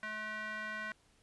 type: tone with band-pass filter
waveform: square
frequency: 214.6 Hz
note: A3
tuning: 43 cents flat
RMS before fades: -41 dBFS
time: 0.03-0.92 s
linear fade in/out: 0 ms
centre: 1700 Hz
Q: 3.9
effects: pink hiss -69 dBFS RMS until 1.22 s + resampled to 24000 Hz